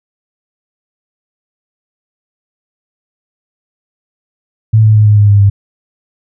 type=tone with pitch steps; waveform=sine; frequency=110 / 108.3 / 106.62 / 104.97 / 103.35 / 101.75 / 100.17 Hz; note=A2 / A2 / G#2 / G#2 / G#2 / G#2 / G2; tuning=0 / -27 / +46 / +19 / -8 / -35 / +38 cents; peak=-3 dBFS; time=4.73-5.5 s; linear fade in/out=10 ms; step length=110 ms; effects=none